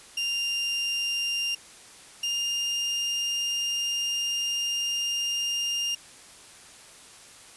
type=tone pair in turn; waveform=30% pulse; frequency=2794 / 2810 Hz; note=F7 / F7; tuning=0 / +10 cents; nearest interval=unison; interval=10 cents; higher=second; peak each=-23 dBFS; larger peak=neither; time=0.17-1.55 / 2.23-5.95 s; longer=second; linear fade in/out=5 ms; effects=white hiss -49 dBFS RMS until 7.56 s + resampled to 24000 Hz